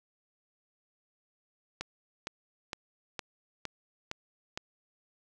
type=click train; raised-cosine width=0.2 ms; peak=-18 dBFS; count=7; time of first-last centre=1.81-4.575 s; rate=2.17 Hz; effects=none